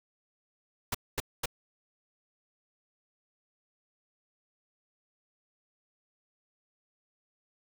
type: noise bursts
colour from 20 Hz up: pink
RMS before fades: -31 dBFS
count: 3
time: 0.92-1.458 s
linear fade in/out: 5 ms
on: 26 ms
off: 230 ms
effects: none